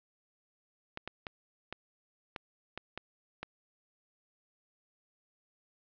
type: clicks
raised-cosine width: 0.3 ms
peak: -22 dBFS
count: 8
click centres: 0.974 / 1.076 / 1.268 / 1.726 / 2.362 / 2.776 / 2.976 / 3.43 s
effects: low-pass 4000 Hz 12 dB/octave